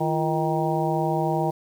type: harmonic tone with a mistuned harmonic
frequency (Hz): 157.1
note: D#3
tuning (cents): +17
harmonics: 1 / 2 / 3 / 4 / 5 / 6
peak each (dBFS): -26 / -27 / -31 / -29 / -27 / -31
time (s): 0-1.51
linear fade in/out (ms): 10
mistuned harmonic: 2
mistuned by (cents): +140
effects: 8-bit